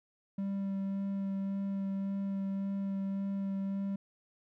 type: tone with vibrato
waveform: triangle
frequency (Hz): 195.9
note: G3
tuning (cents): -1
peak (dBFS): -30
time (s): 0.38-3.96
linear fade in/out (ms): 5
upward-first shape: sine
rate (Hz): 1.8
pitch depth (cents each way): 11
effects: none

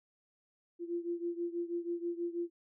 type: beating tone pair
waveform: sine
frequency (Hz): 342.2 / 348.4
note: F4 / F4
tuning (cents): -35 / -4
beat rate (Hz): 6.2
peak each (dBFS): -36 / -39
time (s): 0.79-2.5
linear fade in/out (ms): 50
effects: none

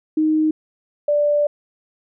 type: tone pair in turn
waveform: sine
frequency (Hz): 311.1 / 587.3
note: D#4 / D5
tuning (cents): 0 / 0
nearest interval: major seventh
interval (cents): 1100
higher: second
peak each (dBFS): -14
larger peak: neither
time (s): 0.17-0.51 / 1.08-1.47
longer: second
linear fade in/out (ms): 5
effects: none

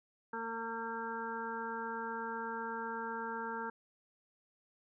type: harmonic tone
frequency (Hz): 228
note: A#3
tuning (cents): -38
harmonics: 1 / 2 / 4 / 5 / 6 / 7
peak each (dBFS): -46 / -44 / -41 / -53 / -44 / -45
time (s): 0.33-3.7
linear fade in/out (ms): 5
effects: none

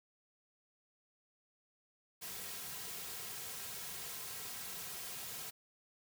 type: noise with comb filter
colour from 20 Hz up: white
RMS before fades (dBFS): -45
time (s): 2.21-5.51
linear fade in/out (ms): 20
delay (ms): 3.4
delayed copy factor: -0.55
effects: none

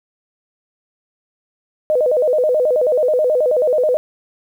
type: tone with vibrato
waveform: sine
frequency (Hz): 554.4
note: C#5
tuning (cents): 0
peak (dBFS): -12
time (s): 1.9-3.97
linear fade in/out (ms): 0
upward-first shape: square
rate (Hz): 9.3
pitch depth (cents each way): 180
effects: 8-bit

